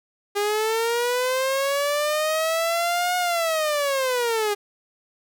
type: linear two-way sweep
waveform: sawtooth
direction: up then down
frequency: 404.4 to 724 to 404.4 Hz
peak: -17 dBFS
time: 0.35-4.55 s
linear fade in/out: 20 ms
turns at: 3.17 s
effects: none